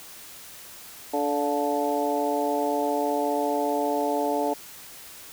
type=harmonic tone with a mistuned harmonic; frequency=145.4 Hz; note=D3; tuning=17 cents flat; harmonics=2 / 3 / 4 / 5 / 6; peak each=-29 / -29 / -29 / -29 / -29 dBFS; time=1.13-4.54 s; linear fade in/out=10 ms; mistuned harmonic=5; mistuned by=-50 cents; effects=white hiss -44 dBFS RMS until 5.32 s